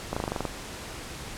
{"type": "slowing click train", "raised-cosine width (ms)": 1, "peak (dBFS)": -14, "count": 9, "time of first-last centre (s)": [0.13, 0.452], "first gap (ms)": 35, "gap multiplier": 1.04, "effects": ["pink hiss -39 dBFS RMS until 1.37 s", "low-pass 10000 Hz 12 dB/octave"]}